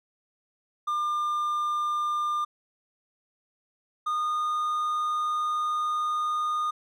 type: tone pair in turn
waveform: triangle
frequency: 1200 / 1224.5 Hz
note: D6 / D#6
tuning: +37 / -28 cents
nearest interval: unison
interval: 35 cents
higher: second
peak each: -23 / -23 dBFS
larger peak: neither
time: 0.87-2.45 / 4.06-6.71 s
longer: second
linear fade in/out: 10 ms
effects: none